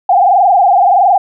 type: tone with frequency modulation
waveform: sine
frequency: 755 Hz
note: F#5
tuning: 35 cents sharp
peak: -5 dBFS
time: 0.09-1.18 s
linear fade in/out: 5 ms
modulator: 21.5 Hz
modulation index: 2.8
effects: none